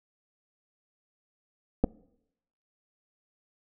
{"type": "clicks", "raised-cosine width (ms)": 2, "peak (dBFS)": -10, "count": 2, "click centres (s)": [1.839, 1.843], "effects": ["noise-tail reverb RT60 0.8 s tail -24 dB re dry"]}